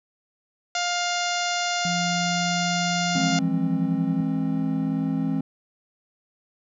harmonic tone, 704 Hz, F5, 14 cents sharp, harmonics 1 / 2 / 3 / 4 / 5 / 6 / 7 / 8 / 9 / 10, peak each -27 / -30 / -32 / -33 / -34 / -35 / -35 / -36 / -37 / -37 dBFS, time 0.75-3.39 s, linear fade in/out 2 ms
sine tone with pitch glide, 174.61 to 175.72 Hz, F3 to F3, 0 to +11 cents, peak -26 dBFS, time 1.85-4.21 s, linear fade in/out 2 ms, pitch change +11 cents, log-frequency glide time 3.36-3.66 s
triangle chord, E augmented, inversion none, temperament equal with one note detuned, 164.81 / 207.7 / 265.9 Hz, E3 / G#3 / B#3, 0 / 0 / +28 cents, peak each -25 / -27 / -23 dBFS, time 3.15-5.41 s, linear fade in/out 5 ms
effects none

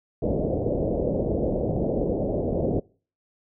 white low-pass noise, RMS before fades -25 dBFS, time 0.22-2.8 s, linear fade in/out 5 ms, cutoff 610 Hz, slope 48 dB/octave, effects noise-tail reverb RT60 0.4 s tail -24 dB re dry

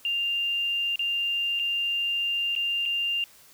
sine tone with dropouts, 2794 Hz, F7, in tune, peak -24 dBFS, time 0.05-3.24 s, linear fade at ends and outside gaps 1 ms, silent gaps 0.958-0.993 / 1.592-1.596 / 2.552-2.562 / 2.855-2.859 s, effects white hiss -54 dBFS RMS until 3.53 s

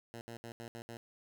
10% pulse tone bursts at uneven times, 116.54 Hz, A#2, in tune, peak -36 dBFS, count 6, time 0.14-0.21 / 0.28-0.37 / 0.44-0.52 / 0.6-0.68 / 0.75-0.82 / 0.89-0.97 s, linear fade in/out 0 ms, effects none

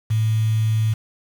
sine tone with quantisation, 110 Hz, A2, in tune, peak -16 dBFS, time 0.1-0.94 s, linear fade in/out 10 ms, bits 6, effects none

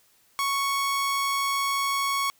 sawtooth tone, 1108.7 Hz, C#6, in tune, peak -20 dBFS, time 0.39-2.3 s, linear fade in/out 0 ms, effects white hiss -62 dBFS RMS until 2.39 s

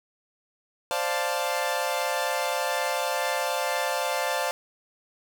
sawtooth chord, D minor seventh, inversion third, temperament equal, 523.3 / 587.3 / 698.5 / 880 Hz, C5 / D5 / F5 / A5, 0 / 0 / 0 / 0 cents, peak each -27 dBFS, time 0.91-4.51 s, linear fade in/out 0 ms, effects none

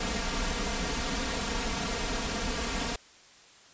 pink noise with comb filter, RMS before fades -31 dBFS, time 0-2.96 s, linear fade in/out 5 ms, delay 4.3 ms, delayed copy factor +0.8, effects white hiss -55 dBFS RMS until 3.73 s + resampled to 16000 Hz

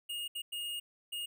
square tone bursts at uneven times, 2852 Hz, F7, 36 cents sharp, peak -37 dBFS, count 4, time 0.09-0.28 / 0.35-0.42 / 0.52-0.8 / 1.12-1.26 s, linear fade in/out 10 ms, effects none

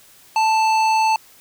sine tone with hard clipping, 881 Hz, A5, 2 cents sharp, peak -16 dBFS, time 0.36-1.16 s, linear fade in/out 2 ms, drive 13 dB, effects white hiss -49 dBFS RMS until 1.4 s

